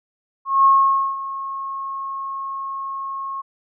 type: tone with ADSR envelope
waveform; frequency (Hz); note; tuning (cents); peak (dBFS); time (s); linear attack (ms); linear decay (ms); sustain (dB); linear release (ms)
sine; 1087; C#6; -34; -9; 0.45-3.42; 200; 510; -16; 17
effects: none